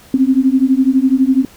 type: beating tone pair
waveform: sine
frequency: 257.6 / 269.6 Hz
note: C4 / C#4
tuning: -27 / -48 cents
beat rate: 12 Hz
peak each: -12 dBFS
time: 0.14-1.45 s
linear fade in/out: 2 ms
effects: pink hiss -43 dBFS RMS until 1.56 s